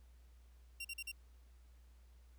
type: tone bursts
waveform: sawtooth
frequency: 2758 Hz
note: F7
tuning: 22 cents flat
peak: -39 dBFS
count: 4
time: 0.8-1.117 s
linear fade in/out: 5 ms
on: 47 ms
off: 43 ms
effects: added 60 Hz sine -59 dBFS peak until 2.38 s + pink hiss -75 dBFS RMS until 2.38 s